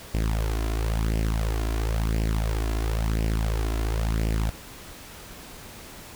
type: tone with flanger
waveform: sawtooth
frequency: 54.6 Hz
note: A1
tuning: 13 cents flat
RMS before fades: -25 dBFS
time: 0.14-4.5 s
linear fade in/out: 5 ms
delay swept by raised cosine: 0.38 to 2.98 ms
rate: 0.97 Hz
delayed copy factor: +1
effects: pink hiss -43 dBFS RMS until 6.15 s